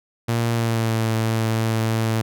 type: tone with pitch glide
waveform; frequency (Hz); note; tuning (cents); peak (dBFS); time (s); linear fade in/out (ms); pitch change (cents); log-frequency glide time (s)
sawtooth; 116.54 to 112.12; A#2 to A2; 0 to +33; -15; 0.28-2.22; 10; -67; 0.52-0.93
effects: none